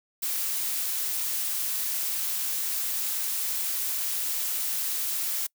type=noise; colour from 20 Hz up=blue; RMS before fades=-29 dBFS; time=0.22-5.47 s; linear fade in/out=10 ms; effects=noise-tail reverb RT60 0.1 s tail -26 dB re dry